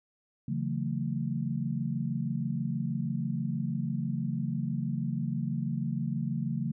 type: chord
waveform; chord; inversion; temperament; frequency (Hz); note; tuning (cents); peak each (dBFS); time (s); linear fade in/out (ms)
sine; F# minor seventh; second; equal with one note detuned; 138.59 / 164.81 / 185 / 225; C#3 / E3 / F#3 / A3; 0 / 0 / 0 / +39; -33 / -35 / -36 / -34; 0.48-6.72; 5
effects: none